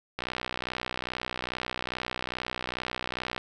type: click train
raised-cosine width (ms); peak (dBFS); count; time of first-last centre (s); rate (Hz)
0.3; -15; 200; 0.19-3.379; 62.4
effects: none